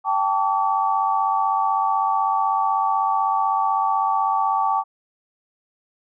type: chord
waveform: sine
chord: G suspended second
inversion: none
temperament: equal with one note detuned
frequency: 784 / 880 / 1144.5 Hz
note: G5 / A5 / D6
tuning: 0 / 0 / -45 cents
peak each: -22 dBFS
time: 0.04-4.84 s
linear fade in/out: 50 ms
effects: none